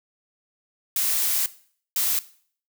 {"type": "noise bursts at uneven times", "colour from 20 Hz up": "blue", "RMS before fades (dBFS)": -23, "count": 2, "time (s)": [[0.96, 1.46], [1.96, 2.19]], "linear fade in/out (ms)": 2, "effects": ["noise-tail reverb RT60 0.5 s tail -17 dB re dry"]}